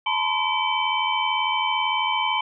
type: tone cluster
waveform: sine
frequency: 867 / 960 / 1038 / 2303 / 3075 Hz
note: A5 / B5 / C6 / D7 / G7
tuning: -26 / -49 / -14 / -34 / -34 cents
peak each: -27 dBFS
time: 0.06-2.41 s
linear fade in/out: 5 ms
effects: none